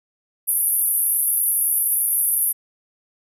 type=band-pass noise; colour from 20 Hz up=pink; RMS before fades=-20 dBFS; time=0.47-2.53 s; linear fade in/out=20 ms; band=10000 to 13000 Hz; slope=96 dB/octave; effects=none